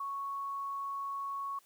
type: tone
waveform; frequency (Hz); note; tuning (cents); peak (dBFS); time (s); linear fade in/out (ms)
sine; 1108.7; C#6; 0; -35; 0-1.59; 5
effects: white hiss -66 dBFS RMS until 1.65 s + high-pass 150 Hz 12 dB/octave